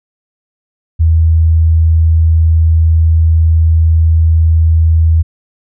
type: tone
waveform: sine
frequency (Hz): 81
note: E2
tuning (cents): -30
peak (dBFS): -5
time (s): 0.99-5.23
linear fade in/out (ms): 20
effects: none